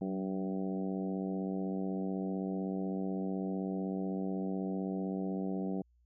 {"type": "harmonic tone with a mistuned harmonic", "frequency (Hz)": 95.9, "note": "G2", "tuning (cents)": -37, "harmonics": [2, 3, 4, 5, 6, 7, 8], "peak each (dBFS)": [-35, -39, -42, -45, -50, -47, -50], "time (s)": [0.01, 5.82], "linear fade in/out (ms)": 5, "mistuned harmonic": 2, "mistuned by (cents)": -30, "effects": ["added 60 Hz sine -65 dBFS peak until 6.05 s"]}